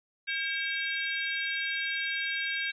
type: harmonic tone with a mistuned harmonic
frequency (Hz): 538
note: C5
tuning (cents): +48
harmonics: 3 / 4 / 5 / 6 / 7 / 8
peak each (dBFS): -33 / -34 / -38 / -44 / -39 / -45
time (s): 0.27-2.72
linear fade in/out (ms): 20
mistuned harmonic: 4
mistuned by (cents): +96
effects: none